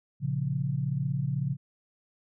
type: chord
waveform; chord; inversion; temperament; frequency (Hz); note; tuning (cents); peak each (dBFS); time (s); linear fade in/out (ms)
sine; Bb minor; none; equal; 116.54 / 138.59 / 174.61; Bb2 / Db3 / F3; 0 / 0 / 0; -34 / -28 / -34; 0.2-1.57; 50
effects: none